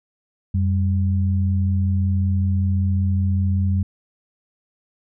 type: tone pair together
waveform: sine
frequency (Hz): 90.75 / 196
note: F#2 / G3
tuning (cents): -33 / 0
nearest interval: octave + minor second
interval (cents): 1333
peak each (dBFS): -17 / -24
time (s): 0.54-3.83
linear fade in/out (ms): 5
effects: none